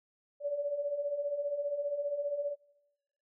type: beating tone pair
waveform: sine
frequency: 563 / 578 Hz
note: C#5 / D5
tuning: +27 / -28 cents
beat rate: 15 Hz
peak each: -39 / -32 dBFS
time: 0.4-2.56 s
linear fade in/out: 50 ms
effects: noise-tail reverb RT60 0.9 s tail -22 dB re dry